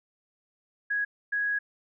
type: tone pair in turn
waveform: sine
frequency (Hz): 1661.2 / 1661.2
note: G#6 / G#6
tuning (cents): 0 / 0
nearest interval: unison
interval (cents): 0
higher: neither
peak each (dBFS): -25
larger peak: neither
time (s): 0.9-1.05 / 1.32-1.59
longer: second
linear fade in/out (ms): 10
effects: none